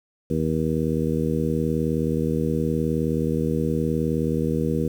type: harmonic tone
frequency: 79.1 Hz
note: D#2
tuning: 29 cents sharp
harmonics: 1 / 2 / 3 / 4 / 5 / 6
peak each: -31 / -25 / -26 / -29 / -30 / -28 dBFS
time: 0.3-4.88 s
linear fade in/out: 5 ms
effects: 8-bit